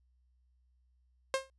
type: tone with exponential decay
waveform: sawtooth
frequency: 533 Hz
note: C5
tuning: 32 cents sharp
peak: -22 dBFS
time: 1.34-1.5 s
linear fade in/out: 1 ms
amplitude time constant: 33 ms
effects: added 62 Hz sine -67 dBFS peak until 1.58 s + resampled to 24000 Hz